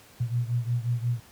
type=beating tone pair; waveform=sine; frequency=118.3 / 123.9 Hz; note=A#2 / B2; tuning=+26 / +6 cents; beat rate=5.6 Hz; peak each=-26 / -29 dBFS; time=0.2-1.2 s; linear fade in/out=10 ms; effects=pink hiss -53 dBFS RMS until 1.31 s + high-pass 60 Hz 12 dB/octave